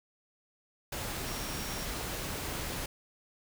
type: tone in noise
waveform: sine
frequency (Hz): 5588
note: F8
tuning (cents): 0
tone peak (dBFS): -46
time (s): 1.27-1.85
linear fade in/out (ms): 5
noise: pink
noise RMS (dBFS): -37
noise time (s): 0.92-2.86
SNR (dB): -12
effects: none